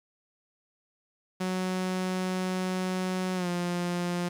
sawtooth tone with pitch glide, 185 to 175.83 Hz, F#3 to F3, 0 to +12 cents, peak -24 dBFS, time 1.4-4.29 s, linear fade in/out 10 ms, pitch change -88 cents, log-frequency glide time 3.35-3.48 s, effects low-pass 10000 Hz 12 dB/octave + 9-bit

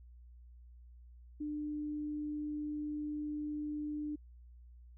sine tone, 298.7 Hz, D4, 29 cents sharp, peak -36 dBFS, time 1.4-4.16 s, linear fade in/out 10 ms, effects added 60 Hz sine -53 dBFS peak until 4.97 s

